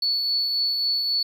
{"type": "tone with tremolo", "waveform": "triangle", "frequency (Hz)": 4436, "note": "C#8", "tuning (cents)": 0, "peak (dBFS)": -16, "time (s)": [0.02, 1.23], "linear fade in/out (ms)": 5, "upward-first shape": "triangle", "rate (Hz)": 3.7, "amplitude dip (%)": 45, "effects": ["tanh soft clip ceiling -18 dBFS"]}